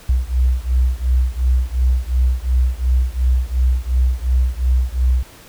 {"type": "beating tone pair", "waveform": "sine", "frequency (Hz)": [61.74, 64.54], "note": ["B1", "C2"], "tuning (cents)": [0, -23], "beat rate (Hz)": 2.8, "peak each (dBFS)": [-16, -17], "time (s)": [0.09, 5.23], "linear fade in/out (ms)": 5, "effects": ["pink hiss -43 dBFS RMS until 5.48 s"]}